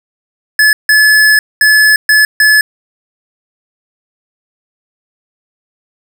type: tone bursts at uneven times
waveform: square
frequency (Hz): 1718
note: A6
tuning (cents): -42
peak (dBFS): -5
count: 5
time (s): 0.59-0.73 / 0.89-1.39 / 1.61-1.96 / 2.09-2.25 / 2.4-2.61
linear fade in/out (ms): 2
effects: none